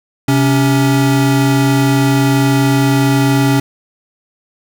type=tone pair together; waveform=square; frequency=131.7 / 279.2 Hz; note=C3 / C#4; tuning=+12 / +13 cents; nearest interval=octave + minor second; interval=1301 cents; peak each=-13 dBFS; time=0.28-3.6 s; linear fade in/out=5 ms; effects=none